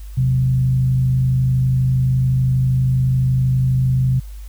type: tone with frequency modulation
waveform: sine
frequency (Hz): 128.9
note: C3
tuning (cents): -26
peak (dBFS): -13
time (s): 0.17-4.2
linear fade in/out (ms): 10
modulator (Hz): 52.1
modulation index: 0.35
effects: added 50 Hz sine -30 dBFS peak until 4.48 s + white hiss -50 dBFS RMS until 4.48 s